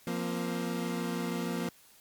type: chord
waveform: 30% pulse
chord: F suspended fourth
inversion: none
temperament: equal with one note detuned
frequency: 174.61 / 235.2 / 261.6 Hz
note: F3 / Bb3 / C4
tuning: 0 / +16 / 0 cents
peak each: -32 / -32 / -37 dBFS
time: 0.07-1.69 s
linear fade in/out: 2 ms
effects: white hiss -59 dBFS RMS until 2 s + MP3 96 kbps